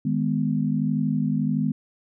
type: chord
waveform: sine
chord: G# minor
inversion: second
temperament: just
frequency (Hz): 155.74 / 207.7 / 249.2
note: D#3 / G#3 / B3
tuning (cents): +2 / 0 / +16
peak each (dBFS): -25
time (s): 0.05-1.72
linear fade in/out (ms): 5
effects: none